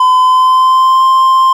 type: tone with pitch glide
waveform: triangle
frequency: 1017 to 1049.2 Hz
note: C6 to C6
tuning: -50 to +4 cents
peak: -3 dBFS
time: 0-1.53 s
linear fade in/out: 5 ms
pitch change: +54 cents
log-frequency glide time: 0.19-1.04 s
effects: none